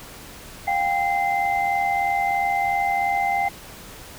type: tone cluster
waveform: sine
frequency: 711 / 794 / 2075 Hz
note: F5 / G5 / C7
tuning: +31 / +22 / -15 cents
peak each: -26 / -21 / -26 dBFS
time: 0.67-3.49 s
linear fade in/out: 10 ms
effects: pink hiss -41 dBFS RMS until 4.18 s